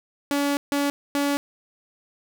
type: tone bursts at uneven times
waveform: sawtooth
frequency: 284.5 Hz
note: C#4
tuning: 45 cents sharp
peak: -17 dBFS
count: 3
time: 0.31-0.57 / 0.72-0.9 / 1.15-1.37 s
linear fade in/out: 0 ms
effects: none